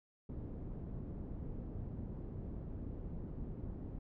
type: low-pass noise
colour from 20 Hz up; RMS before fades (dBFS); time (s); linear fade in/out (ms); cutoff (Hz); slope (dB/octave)
pink; -44; 0.29-3.99; 5; 300; 12
effects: none